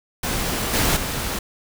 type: noise with level steps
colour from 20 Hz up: pink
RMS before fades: -24 / -19 / -26 dBFS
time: 0.23-1.39 s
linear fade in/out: 5 ms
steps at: 0.73 / 0.96 s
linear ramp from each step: 10 ms
effects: none